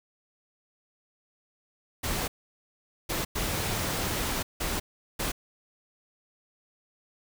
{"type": "noise bursts at uneven times", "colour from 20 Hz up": "pink", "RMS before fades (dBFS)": -30, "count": 5, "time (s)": [[2.03, 2.28], [3.09, 3.25], [3.35, 4.43], [4.6, 4.8], [5.19, 5.32]], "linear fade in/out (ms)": 10, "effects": []}